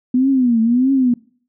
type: tone with vibrato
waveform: sine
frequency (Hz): 246.9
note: B3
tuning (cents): 0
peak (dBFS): -11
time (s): 0.14-1.14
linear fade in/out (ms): 5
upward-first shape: triangle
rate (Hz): 1.6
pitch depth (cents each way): 190
effects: noise-tail reverb RT60 0.5 s tail -23 dB re dry